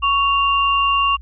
sine tone pair together, 1115.5 / 2785 Hz, C#6 / F7, +11 / -5 cents, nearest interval octave + major third, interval 1584 cents, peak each -15 / -19 dBFS, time 0.02-1.17 s, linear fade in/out 20 ms, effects added 60 Hz sine -34 dBFS peak until 1.21 s

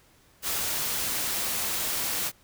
white noise, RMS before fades -29 dBFS, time 0.42-2.32 s, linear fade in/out 50 ms, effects pink hiss -60 dBFS RMS until 2.43 s

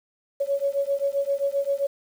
sine beating tone pair, 554.4 / 562 Hz, C#5 / C#5, 0 / +24 cents, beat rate 7.6 Hz, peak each -25 / -25 dBFS, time 0.4-1.87 s, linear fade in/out 10 ms, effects 8-bit

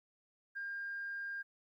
sine tone, 1605 Hz, G6, 40 cents sharp, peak -38 dBFS, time 0.55-1.43 s, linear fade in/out 20 ms, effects tanh soft clip ceiling -34 dBFS + 13-bit

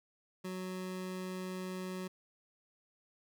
25% pulse tone, 185 Hz, F#3, in tune, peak -35 dBFS, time 0.44-2.08 s, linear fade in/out 10 ms, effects none

